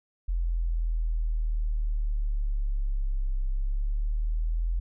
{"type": "linear two-way sweep", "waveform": "sine", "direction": "down then up", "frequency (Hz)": [42.87, 32.7, 42.87], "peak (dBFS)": -24, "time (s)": [0.28, 4.8], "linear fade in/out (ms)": 10, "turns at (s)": 3.45, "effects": []}